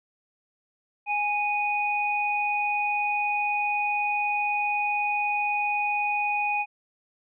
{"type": "tone pair together", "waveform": "sine", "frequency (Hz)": [828, 2481], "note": ["G#5", "D#7"], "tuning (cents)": [-5, -6], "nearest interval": "octave + perfect fifth", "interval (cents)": 1899, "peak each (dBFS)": -26, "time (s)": [1.06, 6.66], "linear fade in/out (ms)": 50, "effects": []}